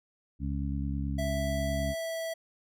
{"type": "harmonic tone", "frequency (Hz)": 69.3, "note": "C#2", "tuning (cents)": 0, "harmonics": [1, 2, 3, 4], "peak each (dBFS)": [-32, -35, -37, -38], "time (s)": [0.39, 1.95], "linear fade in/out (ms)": 50}
{"type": "tone with pitch glide", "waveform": "square", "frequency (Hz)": [659.3, 655.5], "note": ["E5", "E5"], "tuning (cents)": [0, -10], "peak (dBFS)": -33, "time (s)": [1.18, 2.34], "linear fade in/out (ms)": 10, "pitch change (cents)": -10, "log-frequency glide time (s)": [1.77, 2.17]}
{"effects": []}